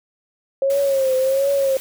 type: tone with vibrato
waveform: sine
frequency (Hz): 539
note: C#5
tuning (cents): -49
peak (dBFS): -15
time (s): 0.62-1.77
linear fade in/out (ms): 2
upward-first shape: triangle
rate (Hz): 1.4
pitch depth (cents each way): 78
type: noise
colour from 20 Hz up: white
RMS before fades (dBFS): -35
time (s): 0.7-1.8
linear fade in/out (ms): 0
effects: none